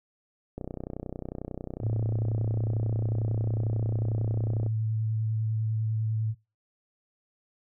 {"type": "click train", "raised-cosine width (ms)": 2, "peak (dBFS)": -22, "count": 128, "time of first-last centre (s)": [0.58, 4.664], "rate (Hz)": 31.1}
{"type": "tone with vibrato", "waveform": "sine", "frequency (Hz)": 110, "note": "A2", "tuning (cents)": 0, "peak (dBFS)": -25, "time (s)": [1.8, 6.35], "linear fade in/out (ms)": 50, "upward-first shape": "triangle", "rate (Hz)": 10, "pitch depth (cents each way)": 16}
{"effects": ["noise-tail reverb RT60 0.3 s tail -26 dB re dry"]}